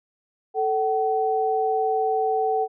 sine tone pair together, 440 / 758.9 Hz, A4 / F#5, 0 / +44 cents, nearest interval major sixth, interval 944 cents, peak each -23 / -22 dBFS, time 0.54-2.68 s, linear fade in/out 50 ms, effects none

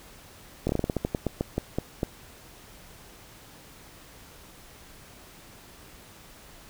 slowing click train, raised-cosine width 2 ms, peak -12 dBFS, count 15, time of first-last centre 0.67-2.032 s, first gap 23 ms, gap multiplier 1.2, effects pink hiss -50 dBFS RMS until 6.69 s

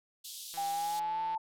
pink band-pass noise, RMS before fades -45 dBFS, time 0.24-1 s, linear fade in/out 10 ms, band 3200 to 15000 Hz, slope 48 dB/octave
click train, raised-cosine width 0.3 ms, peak -34 dBFS, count 136, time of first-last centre 0.54-1.348 s, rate 167 Hz
sine tone with pitch glide, 801 to 883.6 Hz, G5 to A5, +37 to +7 cents, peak -31 dBFS, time 0.57-1.38 s, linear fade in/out 10 ms, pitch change +170 cents, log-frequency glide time 0.7-1.21 s
effects none

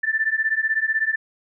sine beating tone pair, 1760 / 1776 Hz, A6 / A6, 0 / +16 cents, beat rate 16 Hz, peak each -22 dBFS, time 0.03-1.16 s, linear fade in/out 10 ms, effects none

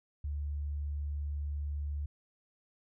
sine tone, 72.8 Hz, D2, 15 cents flat, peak -33 dBFS, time 0.24-2.06 s, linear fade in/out 5 ms, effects none

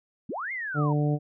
sine linear two-way sweep, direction up then down, 149.7 to 2159 to 870 Hz, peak -30 dBFS, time 0.29-0.93 s, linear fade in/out 5 ms, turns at 0.52 s
harmonic tone, 147.9 Hz, D3, 13 cents sharp, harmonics 1 / 2 / 3 / 4 / 5, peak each -23 / -29 / -33 / -35 / -37 dBFS, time 0.74-1.19 s, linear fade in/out 50 ms
effects none

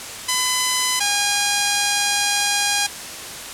5% pulse tone pair in turn, 1009 / 814.8 Hz, B5 / G#5, +37 / -33 cents, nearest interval major third, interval 370 cents, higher first, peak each -5 dBFS, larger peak neither, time 0.28-1 / 1-2.87 s, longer second, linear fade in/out 10 ms, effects white hiss -32 dBFS RMS until 3.53 s + low-pass 10000 Hz 12 dB/octave

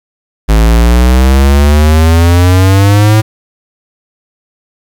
square exponential sweep, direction up, 53.1 to 110 Hz, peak -4 dBFS, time 0.48-3.22 s, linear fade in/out 20 ms, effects 7-bit

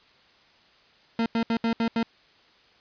40% pulse tone bursts at uneven times, 228.9 Hz, A#3, 31 cents flat, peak -21 dBFS, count 6, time 1.19-1.26 / 1.35-1.43 / 1.5-1.57 / 1.64-1.73 / 1.8-1.88 / 1.96-2.03 s, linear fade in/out 2 ms, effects white hiss -58 dBFS RMS until 2.8 s + resampled to 11025 Hz

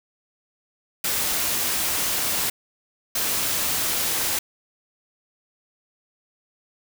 white noise bursts at uneven times, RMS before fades -24 dBFS, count 2, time 1.04-2.5 / 3.15-4.39 s, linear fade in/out 5 ms, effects none

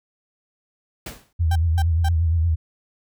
pink noise with exponential decay, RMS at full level -30 dBFS, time 1.06-1.33 s, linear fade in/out 5 ms, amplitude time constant 57 ms
sine tone with vibrato, 82.41 Hz, E2, in tune, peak -16 dBFS, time 1.39-2.56 s, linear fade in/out 20 ms, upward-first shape triangle, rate 8.6 Hz, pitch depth 92 cents each way
35% pulse tone bursts, 784 Hz, G5, in tune, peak -24 dBFS, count 3, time 1.51-2.088 s, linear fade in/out 5 ms, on 46 ms, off 220 ms
effects none

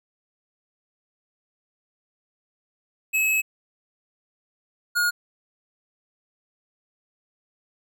square tone pair in turn, 2578 / 1434.8 Hz, E7 / F6, -39 / +46 cents, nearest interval minor seventh, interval 1015 cents, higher first, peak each -20 dBFS, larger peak neither, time 3.13-3.42 / 4.95-5.11 s, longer first, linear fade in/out 20 ms, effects none

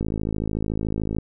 click train, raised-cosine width 3 ms, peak -13 dBFS, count 64, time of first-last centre 0.01-1.185 s, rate 53.6 Hz, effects none

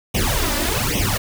pink noise with flanger, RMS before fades -20 dBFS, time 0.14-1.18 s, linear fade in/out 10 ms, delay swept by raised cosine 0.33 to 3.43 ms, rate 1.2 Hz, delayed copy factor +1, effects none

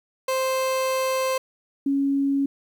30% pulse / sine tone pair in turn, 523.3 / 277.2 Hz, C5 / C#4, 0 / 0 cents, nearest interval major seventh, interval 1100 cents, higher first, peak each -19 dBFS, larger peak neither, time 0.28-1.38 / 1.86-2.46 s, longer first, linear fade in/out 5 ms, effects 10-bit

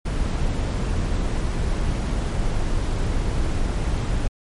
brown noise, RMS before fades -22 dBFS, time 0.05-4.28 s, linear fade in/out 10 ms, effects MP3 48 kbps

